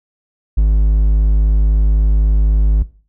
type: tone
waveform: triangle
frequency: 51.91 Hz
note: G#1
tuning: in tune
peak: -6 dBFS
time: 0.57-2.83 s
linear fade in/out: 10 ms
effects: noise-tail reverb RT60 0.4 s tail -18 dB re dry